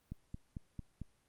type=click train; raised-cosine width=5 ms; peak=-30 dBFS; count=5; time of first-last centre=0.12-1.017 s; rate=4.46 Hz; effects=pink hiss -74 dBFS RMS until 1.28 s + Opus 24 kbps